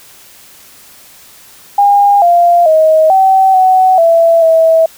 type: tone with pitch steps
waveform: sine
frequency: 809 / 694 / 631 / 766 / 749 / 666 / 650 Hz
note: G#5 / F5 / D#5 / G5 / F#5 / E5 / E5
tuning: -46 / -11 / +24 / -40 / +21 / +18 / -24 cents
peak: -4 dBFS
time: 1.78-4.86 s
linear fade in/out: 5 ms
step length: 440 ms
effects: white hiss -39 dBFS RMS until 4.97 s